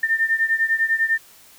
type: beating tone pair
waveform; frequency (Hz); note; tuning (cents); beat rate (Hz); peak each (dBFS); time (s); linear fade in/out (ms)
sine; 1800 / 1810; A6 / A6; +39 / +48; 10; -19 / -22; 0.03-1.18; 5
effects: white hiss -49 dBFS RMS until 1.58 s